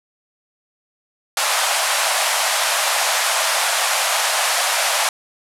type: band-pass noise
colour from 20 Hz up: pink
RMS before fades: -19 dBFS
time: 1.37-5.09 s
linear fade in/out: 2 ms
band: 600 to 12000 Hz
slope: 48 dB/octave
effects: none